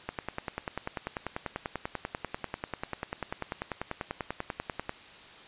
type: click train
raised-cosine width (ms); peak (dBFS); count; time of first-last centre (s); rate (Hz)
0.5; -17; 50; 0.09-4.894; 10.2
effects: white hiss -50 dBFS RMS until 5.47 s + resampled to 8000 Hz